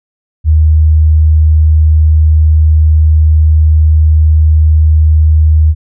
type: tone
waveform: sine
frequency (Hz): 77.78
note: D#2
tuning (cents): 0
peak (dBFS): -3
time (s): 0.44-5.75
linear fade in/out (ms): 50
effects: none